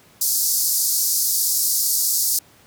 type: band-pass noise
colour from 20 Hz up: white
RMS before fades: -20 dBFS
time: 0.21-2.39 s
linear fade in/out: 5 ms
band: 4600 to 16000 Hz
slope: 48 dB/octave
effects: pink hiss -52 dBFS RMS until 2.66 s + high-pass 80 Hz 12 dB/octave